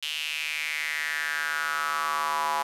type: tone with high-pass filter sweep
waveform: square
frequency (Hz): 76.3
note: D#2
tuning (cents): -33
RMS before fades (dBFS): -29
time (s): 0.02-2.63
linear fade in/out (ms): 10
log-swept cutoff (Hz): 3000 to 910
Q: 5.2
effects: resampled to 32000 Hz + 9-bit